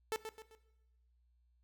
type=tone with echo; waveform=sawtooth; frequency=440 Hz; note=A4; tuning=in tune; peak=-30 dBFS; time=0.12-0.16 s; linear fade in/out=0 ms; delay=130 ms; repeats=3; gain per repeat=-8 dB; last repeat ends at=0.55 s; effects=noise-tail reverb RT60 1.0 s tail -17 dB re dry + added 60 Hz sine -69 dBFS peak until 1.63 s